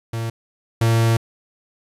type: tone pair in turn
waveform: 45% pulse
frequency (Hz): 114.2 / 114.2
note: A#2 / A#2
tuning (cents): -35 / -35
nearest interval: unison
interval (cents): 0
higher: neither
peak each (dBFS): -23 / -14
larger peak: second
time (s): 0.13-0.3 / 0.81-1.17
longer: second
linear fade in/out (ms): 5
effects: resampled to 32000 Hz + 9-bit